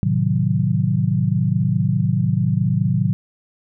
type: chord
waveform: sine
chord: A diminished seventh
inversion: none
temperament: equal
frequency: 110 / 130.81 / 155.56 / 185 Hz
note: A2 / C3 / Eb3 / Gb3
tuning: 0 / 0 / 0 / 0 cents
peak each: -21 dBFS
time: 0.03-3.13 s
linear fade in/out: 0 ms
effects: none